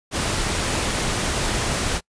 pink noise, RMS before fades -23 dBFS, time 0.11-2.01 s, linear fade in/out 50 ms, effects noise-tail reverb RT60 0.1 s tail -26 dB re dry + resampled to 22050 Hz

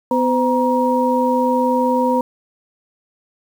sine tone cluster, 250.8 / 510 / 946 Hz, B3 / C5 / A#5, +27 / -44 / +25 cents, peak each -18 dBFS, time 0.11-2.21 s, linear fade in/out 2 ms, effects 7-bit

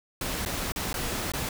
pink noise with dropouts, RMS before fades -31 dBFS, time 0.21-1.49 s, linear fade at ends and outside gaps 2 ms, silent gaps 0.451-0.46 / 0.721-0.76 / 0.93-0.941 / 1.319-1.336 s, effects none

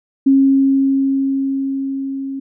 sine tone with level ramp, 271.3 Hz, C#4, 37 cents flat, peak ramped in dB -7 to -22 dBFS, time 0.26-2.4 s, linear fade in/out 10 ms, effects none

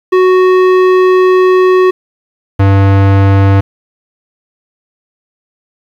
square tone pair in turn, 370 / 98 Hz, F#4 / G2, 0 / 0 cents, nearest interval octave + major seventh, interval 2300 cents, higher first, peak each -5 dBFS, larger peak neither, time 0.12-1.91 / 2.59-3.61 s, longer first, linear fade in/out 10 ms, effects low-pass 2000 Hz 12 dB/octave + 7-bit

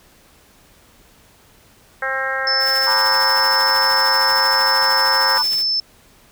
harmonic tone, 266.2 Hz, C4, 30 cents sharp, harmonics 2 / 3 / 4 / 5 / 6 / 7 / 8, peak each -27 / -29 / -32 / -27 / -23 / -26 / -35 dBFS, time 2.02-5.38 s, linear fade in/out 5 ms
sine tone, 5274 Hz, E8, in tune, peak -16 dBFS, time 2.47-5.8 s, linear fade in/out 2 ms
white noise with tremolo, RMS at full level -30 dBFS, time 2.59-5.64 s, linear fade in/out 50 ms, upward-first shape triangle, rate 13 Hz, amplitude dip 65%
sine chord, B minor seventh, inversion third, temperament just, 889 / 987.8 / 1185.3 / 1481.6 Hz, A5 / B5 / D6 / F#6, +18 / 0 / +16 / +2 cents, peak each -23 / -22 / -25 / -27 dBFS, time 2.86-5.43 s, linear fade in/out 20 ms
effects pink hiss -51 dBFS RMS until 6.31 s

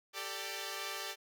5% pulse chord, G suspended second, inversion none, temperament equal with one note detuned, 392 / 445.9 / 587.3 Hz, G4 / A4 / D5, 0 / +23 / 0 cents, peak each -32 dBFS, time 0.13-1.16 s, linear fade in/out 50 ms, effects none

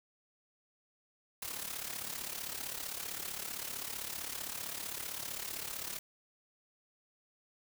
white noise with amplitude modulation, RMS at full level -38 dBFS, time 1.42-5.99 s, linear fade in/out 5 ms, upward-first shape sine, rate 35.5 Hz, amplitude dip 70%, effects none

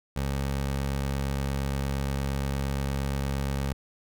20% pulse tone, 68.6 Hz, C#2, 17 cents flat, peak -22 dBFS, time 0.16-3.73 s, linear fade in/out 5 ms, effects none

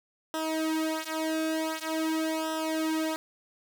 sawtooth tone with flanger, 317.7 Hz, D#4, 36 cents sharp, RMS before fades -30 dBFS, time 0.34-3.16 s, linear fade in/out 0 ms, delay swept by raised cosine 0.44 to 4.14 ms, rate 0.46 Hz, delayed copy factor -0.95, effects none

